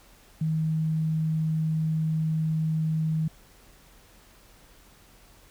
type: tone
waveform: sine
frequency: 158.2 Hz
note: D#3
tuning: 29 cents sharp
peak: -23 dBFS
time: 0.41-3.28 s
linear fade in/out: 5 ms
effects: added 42 Hz sine -58 dBFS peak until 5.5 s + pink hiss -56 dBFS RMS until 5.5 s